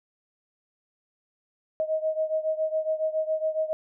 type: beating tone pair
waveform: sine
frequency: 627 / 634.2 Hz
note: D#5 / D#5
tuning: +13 / +33 cents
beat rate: 7.2 Hz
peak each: -26 / -29 dBFS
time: 1.8-3.73 s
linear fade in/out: 0 ms
effects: none